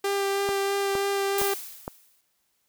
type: tone with vibrato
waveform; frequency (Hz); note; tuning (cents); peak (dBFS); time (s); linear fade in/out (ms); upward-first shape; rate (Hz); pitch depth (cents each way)
sawtooth; 396.6; G4; +20; -20; 0.04-1.54; 5; sine; 3.1; 11
type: click train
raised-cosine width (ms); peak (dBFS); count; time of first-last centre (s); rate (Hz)
1; -17; 4; 0.49-1.879; 2.16
type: noise with exponential decay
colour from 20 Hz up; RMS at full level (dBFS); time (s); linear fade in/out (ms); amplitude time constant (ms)
blue; -27; 1.38-2.21; 2; 180
effects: white hiss -72 dBFS RMS until 2.68 s